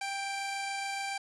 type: tone pair together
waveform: sawtooth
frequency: 790 / 2343 Hz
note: G5 / D7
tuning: +13 / -5 cents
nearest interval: octave + perfect fifth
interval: 1882 cents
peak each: -31 / -35 dBFS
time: 0.01-1.18 s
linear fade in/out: 5 ms
effects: resampled to 22050 Hz + 11-bit

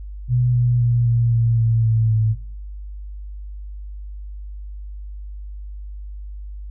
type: tone with pitch steps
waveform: sine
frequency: 123.47 / 121.49 / 119.54 / 117.62 / 115.74 / 113.88 / 112.05 / 110.25 Hz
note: B2 / B2 / A#2 / A#2 / A#2 / A#2 / A2 / A2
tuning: 0 / -28 / +44 / +16 / -12 / -40 / +32 / +4 cents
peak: -14 dBFS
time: 0.28-2.36 s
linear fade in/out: 50 ms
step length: 260 ms
effects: noise-tail reverb RT60 0.7 s tail -25 dB re dry + added 50 Hz sine -30 dBFS peak until 6.7 s

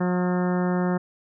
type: harmonic tone with a mistuned harmonic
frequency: 180 Hz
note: F#3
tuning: 47 cents flat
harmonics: 1 / 2 / 3 / 4 / 5 / 6 / 7 / 8 / 9 / 10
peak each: -22 / -28 / -32 / -34 / -36 / -38 / -39 / -40 / -41 / -42 dBFS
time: 0-0.98 s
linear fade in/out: 10 ms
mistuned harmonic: 8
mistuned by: -36 cents
effects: none

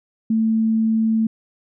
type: tone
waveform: sine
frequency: 222.3 Hz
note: A3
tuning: 18 cents sharp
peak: -15 dBFS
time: 0.3-1.27 s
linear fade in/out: 5 ms
effects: none

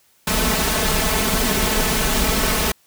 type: noise with comb filter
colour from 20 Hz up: pink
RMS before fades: -19 dBFS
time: 0.27-2.72 s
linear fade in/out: 5 ms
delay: 4.6 ms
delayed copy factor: +0.95
effects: white hiss -58 dBFS RMS until 2.86 s

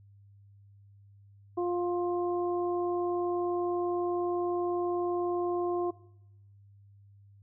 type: harmonic tone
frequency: 351.9 Hz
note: F4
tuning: 13 cents sharp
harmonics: 1 / 2 / 3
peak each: -28 / -36 / -39 dBFS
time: 1.57-5.91 s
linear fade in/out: 10 ms
effects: noise-tail reverb RT60 0.8 s tail -19 dB re dry + added 100 Hz sine -54 dBFS peak until 7.42 s

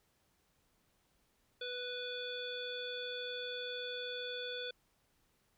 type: harmonic tone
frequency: 493.9 Hz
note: B4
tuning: in tune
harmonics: 1 / 3 / 5 / 7 / 9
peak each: -43 / -46 / -51 / -43 / -53 dBFS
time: 1.61-4.71 s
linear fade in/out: 5 ms
effects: pink hiss -75 dBFS RMS until 5.57 s

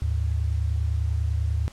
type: tone pair together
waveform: sine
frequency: 75.2 / 105.25 Hz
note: D2 / G#2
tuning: +42 / +24 cents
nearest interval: tritone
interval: 582 cents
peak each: -23 / -27 dBFS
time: 0.02-1.68 s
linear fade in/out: 0 ms
effects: pink hiss -50 dBFS RMS until 1.72 s + low-pass 9000 Hz 12 dB/octave

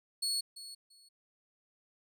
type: tone with echo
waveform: 30% pulse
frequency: 4372 Hz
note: C#8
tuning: 25 cents flat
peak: -28 dBFS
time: 0.22-0.41 s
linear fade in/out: 10 ms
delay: 340 ms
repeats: 2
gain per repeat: -14 dB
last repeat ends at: 1.09 s
effects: none

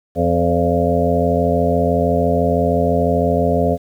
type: harmonic tone with a mistuned harmonic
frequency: 86 Hz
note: F2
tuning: 26 cents flat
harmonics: 1 / 2 / 3 / 5 / 6 / 7 / 8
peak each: -21 / -21 / -21 / -21 / -21 / -21 / -21 dBFS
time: 0.15-3.78 s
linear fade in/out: 50 ms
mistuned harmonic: 7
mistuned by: -36 cents
effects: 8-bit

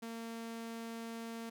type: tone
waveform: sawtooth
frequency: 228.8 Hz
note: A#3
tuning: 32 cents flat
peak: -38 dBFS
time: 0.02-1.5 s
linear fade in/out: 10 ms
effects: none

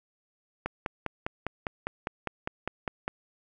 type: click train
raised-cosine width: 0.5 ms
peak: -15 dBFS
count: 13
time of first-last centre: 0.66-3.079 s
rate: 4.96 Hz
effects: none

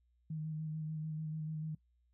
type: tone with vibrato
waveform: sine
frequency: 155.9 Hz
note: D#3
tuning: 4 cents sharp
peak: -37 dBFS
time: 0.3-1.75 s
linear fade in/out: 5 ms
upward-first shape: square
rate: 6.8 Hz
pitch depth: 18 cents each way
effects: noise-tail reverb RT60 0.1 s tail -21 dB re dry + added 60 Hz sine -70 dBFS peak until 2.13 s

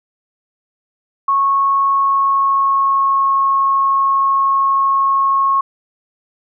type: tone with pitch glide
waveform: sine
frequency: 1100 to 1091.8 Hz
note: C#6 to C#6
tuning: -14 to -27 cents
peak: -11 dBFS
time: 1.28-5.61 s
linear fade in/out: 5 ms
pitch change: -13 cents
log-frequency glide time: 1.85-3.32 s
effects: none

